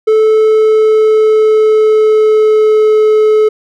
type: tone with pitch glide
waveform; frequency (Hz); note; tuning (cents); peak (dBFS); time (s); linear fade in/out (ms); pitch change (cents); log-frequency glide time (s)
triangle; 436.2 to 430.4; A4 to A4; -15 to -38; -3; 0.07-3.49; 10; -23; 0.2-2.96
effects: none